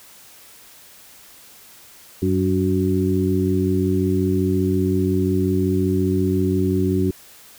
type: harmonic tone with a mistuned harmonic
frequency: 95.1 Hz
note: F#2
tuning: 48 cents sharp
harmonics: 1 / 2 / 3 / 4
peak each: -22 / -22 / -22 / -22 dBFS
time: 2.22-7.11 s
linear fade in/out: 5 ms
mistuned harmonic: 4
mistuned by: -44 cents
effects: white hiss -46 dBFS RMS until 7.58 s